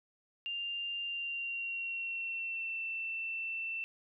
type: tone with pitch glide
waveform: sine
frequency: 2794 to 2679 Hz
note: F7 to E7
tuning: 0 to +27 cents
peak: -35 dBFS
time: 0.46-3.84 s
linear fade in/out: 0 ms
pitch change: -73 cents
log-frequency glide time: 1.02-2.81 s
effects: none